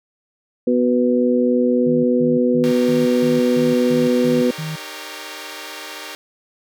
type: harmonic tone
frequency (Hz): 123.47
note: B2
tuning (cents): 0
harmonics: 2 / 3 / 4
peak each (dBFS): -16 / -21 / -18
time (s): 0.67-4.51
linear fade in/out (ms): 5
type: tone bursts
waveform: sine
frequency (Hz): 157.1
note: D#3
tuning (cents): +17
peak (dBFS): -24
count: 9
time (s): 1.86-4.76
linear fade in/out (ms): 10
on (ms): 180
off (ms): 160
type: chord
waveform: 5% pulse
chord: Eb dominant seventh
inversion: none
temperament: equal with one note detuned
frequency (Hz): 305.6 / 392 / 466.2 / 554.4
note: Eb4 / G4 / Bb4 / Db5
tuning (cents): -31 / 0 / 0 / 0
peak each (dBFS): -25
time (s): 2.64-6.15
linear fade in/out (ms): 0
effects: none